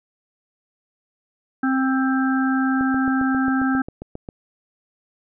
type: harmonic tone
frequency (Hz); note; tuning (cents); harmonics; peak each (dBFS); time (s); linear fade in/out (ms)
263.7; C4; +14; 1 / 3 / 5 / 6; -18 / -29 / -28 / -27; 1.63-3.82; 5
type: click train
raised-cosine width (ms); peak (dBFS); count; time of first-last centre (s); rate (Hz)
2; -19; 12; 2.81-4.288; 7.44
effects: none